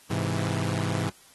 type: chord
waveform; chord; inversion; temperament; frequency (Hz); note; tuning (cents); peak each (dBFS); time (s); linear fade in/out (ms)
sawtooth; Ab augmented; none; equal; 103.83 / 130.81 / 164.81; Ab2 / C3 / E3; 0 / 0 / 0; -25 / -27 / -26; 0.1-1.1; 10
effects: white hiss -55 dBFS RMS until 1.34 s + AAC 32 kbps